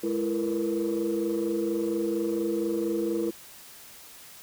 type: tone cluster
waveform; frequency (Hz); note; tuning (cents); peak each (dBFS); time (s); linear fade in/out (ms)
sine; 210.6 / 335.2 / 457.6 / 481.9; G#3 / E4 / A#4 / B4; +24 / +29 / -32 / -43; -33 / -26 / -32 / -32; 0.03-3.31; 10
effects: tanh soft clip ceiling -19 dBFS + white hiss -48 dBFS RMS until 4.42 s